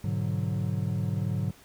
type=chord; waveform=triangle; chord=G# half-diminished seventh; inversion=none; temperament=equal with one note detuned; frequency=103.83 / 123.97 / 146.83 / 185 Hz; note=G#2 / B2 / D3 / F#3; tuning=0 / +7 / 0 / 0 cents; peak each=-28 / -32 / -30 / -31 dBFS; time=0.04-1.51 s; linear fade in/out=5 ms; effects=pink hiss -55 dBFS RMS until 1.64 s